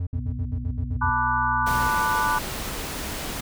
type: tone bursts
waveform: triangle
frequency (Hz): 88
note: F2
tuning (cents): +14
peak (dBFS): -22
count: 9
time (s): 0-1.1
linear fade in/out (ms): 5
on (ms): 68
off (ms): 61
type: harmonic tone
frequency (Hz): 61.4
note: B1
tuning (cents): -9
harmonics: 1 / 2 / 4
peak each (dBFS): -31 / -33 / -36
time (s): 0.13-1.89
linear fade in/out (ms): 10
type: chord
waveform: sine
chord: B minor seventh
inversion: third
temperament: equal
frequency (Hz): 880 / 987.8 / 1174.7 / 1480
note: A5 / B5 / D6 / F#6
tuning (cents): 0 / 0 / 0 / 0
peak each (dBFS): -26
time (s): 1.01-2.39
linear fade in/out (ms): 10
type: noise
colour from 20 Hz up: pink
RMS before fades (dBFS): -31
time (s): 1.66-3.41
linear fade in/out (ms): 10
effects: none